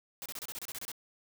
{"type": "noise bursts", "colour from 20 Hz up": "white", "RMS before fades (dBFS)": -41, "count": 11, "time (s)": [0.22, 0.917], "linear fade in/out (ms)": 0, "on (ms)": 37, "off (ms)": 29, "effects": []}